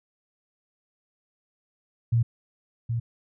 sine tone with echo, 116.54 Hz, A#2, in tune, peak -18 dBFS, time 2.12-2.23 s, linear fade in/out 10 ms, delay 770 ms, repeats 1, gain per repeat -6 dB, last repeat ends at 3 s, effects none

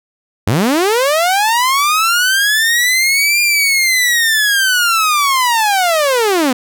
sawtooth linear two-way sweep, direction up then down, 84.3 to 2410 to 239.9 Hz, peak -7 dBFS, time 0.47-6.53 s, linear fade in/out 5 ms, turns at 3.41 s, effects none

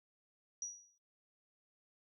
sine tone with exponential decay, 5800 Hz, F#8, 35 cents flat, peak -36 dBFS, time 0.62-0.98 s, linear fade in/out 2 ms, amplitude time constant 78 ms, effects noise-tail reverb RT60 0.4 s tail -25 dB re dry

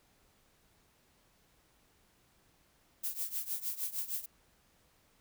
violet noise with tremolo, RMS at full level -34 dBFS, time 3.03-4.26 s, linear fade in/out 10 ms, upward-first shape triangle, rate 6.5 Hz, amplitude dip 90%, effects pink hiss -69 dBFS RMS until 5.2 s

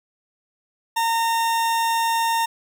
40% pulse tone, 916 Hz, A#5, 31 cents flat, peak -18 dBFS, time 0.96-2.46 s, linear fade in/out 10 ms, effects none

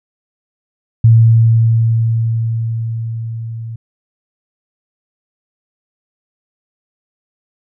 sine tone with level ramp, 113.9 Hz, A#2, 40 cents flat, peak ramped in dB -3 to -23 dBFS, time 1.04-3.76 s, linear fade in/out 5 ms, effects none

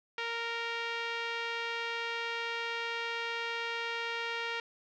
5% pulse tone with low-pass filter, 464.4 Hz, A#4, 7 cents flat, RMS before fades -36 dBFS, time 0.18-4.6 s, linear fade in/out 2 ms, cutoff 2600 Hz, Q 1.1, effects none

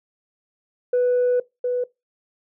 sine tone pair in turn, 494.1 / 494.1 Hz, B4 / B4, +1 / +1 cents, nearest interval unison, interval 0 cents, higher neither, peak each -14 / -19 dBFS, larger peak first, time 0.93-1.4 / 1.64-1.84 s, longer first, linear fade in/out 5 ms, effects noise-tail reverb RT60 0.2 s tail -21 dB re dry + tanh soft clip ceiling -14 dBFS

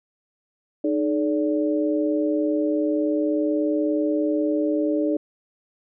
sine tone cluster, 306.1 / 426.6 / 576 Hz, D#4 / G#4 / D5, -28 / +46 / -34 cents, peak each -21 / -27 / -26 dBFS, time 0.84-5.17 s, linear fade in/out 5 ms, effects none

